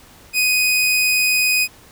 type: tone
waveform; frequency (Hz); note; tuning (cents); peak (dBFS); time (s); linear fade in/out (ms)
sawtooth; 2497; D#7; +6; -11; 0.33-1.68; 50
effects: pink hiss -46 dBFS RMS until 1.91 s